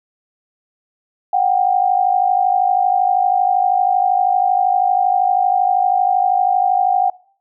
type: tone pair together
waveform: sine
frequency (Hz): 731.3 / 784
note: F#5 / G5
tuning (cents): -20 / 0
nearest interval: minor second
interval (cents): 120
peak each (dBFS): -15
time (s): 1.33-7.1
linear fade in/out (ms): 5
effects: noise-tail reverb RT60 0.5 s tail -22 dB re dry